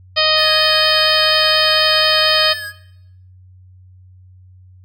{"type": "harmonic tone", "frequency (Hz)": 622.3, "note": "D#5", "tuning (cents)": 0, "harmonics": [1, 2, 3, 4, 5, 6, 7, 8], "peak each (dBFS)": [-19, -21, -22, -22, -18, -22, -19, -18], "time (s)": [0.16, 2.54], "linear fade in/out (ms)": 20}
{"type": "tone with vibrato", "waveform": "square", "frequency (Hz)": 1699, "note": "G#6", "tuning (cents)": 39, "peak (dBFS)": -26, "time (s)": [0.35, 2.73], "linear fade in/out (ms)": 50, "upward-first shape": "sine", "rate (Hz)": 4.2, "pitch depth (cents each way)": 52}
{"effects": ["noise-tail reverb RT60 0.8 s tail -18 dB re dry", "added 92 Hz sine -41 dBFS peak until 4.84 s"]}